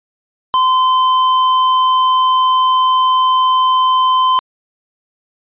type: tone with hard clipping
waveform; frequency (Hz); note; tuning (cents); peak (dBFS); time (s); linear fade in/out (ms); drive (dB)
triangle; 1029; C6; -29; -11; 0.54-4.39; 0; 12
effects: resampled to 8000 Hz